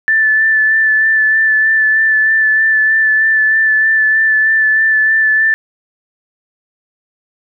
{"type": "tone with vibrato", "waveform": "sine", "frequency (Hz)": 1756, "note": "A6", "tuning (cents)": -4, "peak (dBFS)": -8, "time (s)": [0.08, 5.54], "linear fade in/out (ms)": 0, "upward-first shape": "sine", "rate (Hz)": 3.2, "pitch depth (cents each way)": 17, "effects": []}